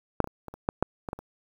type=clicks; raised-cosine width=1 ms; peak=-6 / -15 / -26 / -24 / -27 / -10 / -8 / -19 / -17 / -27 dBFS; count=10; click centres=0.203 / 0.243 / 0.274 / 0.483 / 0.54 / 0.689 / 0.826 / 1.088 / 1.131 / 1.19 s; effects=8-bit